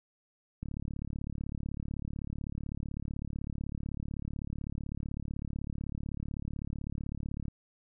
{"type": "click train", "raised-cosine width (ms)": 5, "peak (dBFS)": -25, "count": 247, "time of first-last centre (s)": [0.63, 7.482], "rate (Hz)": 35.9, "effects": []}